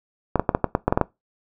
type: clicks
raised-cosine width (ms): 1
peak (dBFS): -3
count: 10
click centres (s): 0.357 / 0.396 / 0.492 / 0.549 / 0.643 / 0.751 / 0.88 / 0.925 / 0.975 / 1.013
effects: noise-tail reverb RT60 0.2 s tail -20 dB re dry